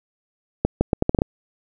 accelerating click train, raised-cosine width 2 ms, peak -3 dBFS, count 8, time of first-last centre 0.65-1.219 s, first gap 160 ms, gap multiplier 0.76, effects none

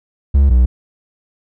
triangle tone pair in turn, 69.3 / 61.74 Hz, C#2 / B1, 0 / 0 cents, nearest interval major second, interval 200 cents, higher first, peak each -5 dBFS, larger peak neither, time 0.34-0.5 / 0.5-0.66 s, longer neither, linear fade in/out 10 ms, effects none

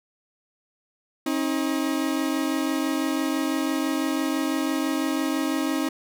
40% pulse tone pair together, 270 / 316 Hz, C#4 / D#4, -45 / +27 cents, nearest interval minor third, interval 272 cents, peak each -25 dBFS, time 1.26-5.89 s, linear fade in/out 5 ms, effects none

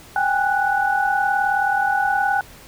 sine tone cluster, 780 / 819 / 1480 Hz, G5 / G#5 / F#6, -9 / -24 / 0 cents, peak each -21 dBFS, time 0.16-2.41 s, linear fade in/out 2 ms, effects pink hiss -44 dBFS RMS until 2.67 s

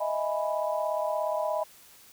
sine chord, E major seventh, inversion third, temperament equal, 622.3 / 659.3 / 830.6 / 987.8 Hz, D#5 / E5 / G#5 / B5, 0 / 0 / 0 / 0 cents, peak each -29 / -33 / -35 / -33 dBFS, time 0-1.64 s, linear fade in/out 10 ms, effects white hiss -54 dBFS RMS until 2.12 s

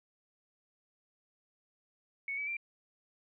sine tone with pitch steps, 2217 / 2287 / 2360 Hz, C#7 / D7 / D7, 0 / -47 / +8 cents, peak -34 dBFS, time 2.28-2.568 s, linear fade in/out 2 ms, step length 96 ms, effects none

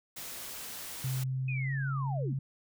white noise, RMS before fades -42 dBFS, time 0.16-1.24 s, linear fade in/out 10 ms
sine tone with pitch glide, 130.9 to 135.67 Hz, C3 to C#3, +1 to -37 cents, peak -30 dBFS, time 1.04-2.39 s, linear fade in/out 5 ms, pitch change +62 cents, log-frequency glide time 1.56-1.72 s
sine linear sweep, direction down, 2544 to 184.4 Hz, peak -37 dBFS, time 1.48-2.34 s, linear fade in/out 5 ms
effects none

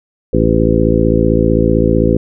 harmonic tone, 55.6 Hz, A1, 19 cents sharp, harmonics 1 / 2 / 3 / 4 / 5 / 6 / 7 / 9, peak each -17 / -17 / -17 / -17 / -17 / -17 / -17 / -17 dBFS, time 0.33-2.17 s, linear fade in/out 5 ms, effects none

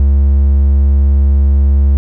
triangle tone, 69.4 Hz, C#2, 3 cents sharp, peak -4 dBFS, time 0-1.97 s, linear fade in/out 0 ms, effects none

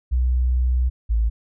sine tone pair in turn, 62.4 / 55.59 Hz, B1 / A1, +19 / +18 cents, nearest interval major second, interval 201 cents, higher first, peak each -16 dBFS, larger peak neither, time 0.11-0.9 / 1.09-1.3 s, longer first, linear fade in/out 20 ms, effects none

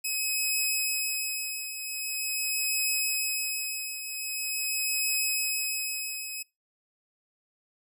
10% pulse tone with tremolo, 2549 Hz, D#7, 41 cents sharp, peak -16 dBFS, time 0.04-6.43 s, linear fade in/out 10 ms, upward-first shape triangle, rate 0.44 Hz, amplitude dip 70%, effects noise-tail reverb RT60 0.2 s tail -22 dB re dry

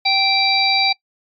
harmonic tone, 781 Hz, G5, 7 cents flat, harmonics 1 / 3 / 5 / 6, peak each -19 / -19 / -19 / -19 dBFS, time 0.05-0.93 s, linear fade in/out 10 ms, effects noise-tail reverb RT60 0.1 s tail -22 dB re dry + MP3 96 kbps

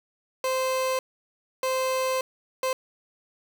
30% pulse tone bursts at uneven times, 520 Hz, C5, 11 cents flat, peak -21 dBFS, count 3, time 0.44-0.99 / 1.63-2.21 / 2.63-2.73 s, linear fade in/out 2 ms, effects 8-bit

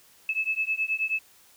sine beating tone pair, 2600 / 2609.4 Hz, E7 / E7, -24 / -18 cents, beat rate 9.4 Hz, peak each -28 dBFS, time 0.29-1.19 s, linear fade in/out 2 ms, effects white hiss -57 dBFS RMS until 1.56 s

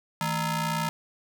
sawtooth ring-modulated tone, 381.6 Hz, G4, 47 cents flat, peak -19 dBFS, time 0.21-0.89 s, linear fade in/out 0 ms, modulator 542 Hz, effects none

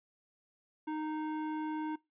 square tone with band-pass filter, 309.3 Hz, D#4, 10 cents flat, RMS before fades -37 dBFS, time 0.87-1.96 s, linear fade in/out 10 ms, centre 650 Hz, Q 1.1, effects noise-tail reverb RT60 0.2 s tail -22 dB re dry + resampled to 8000 Hz

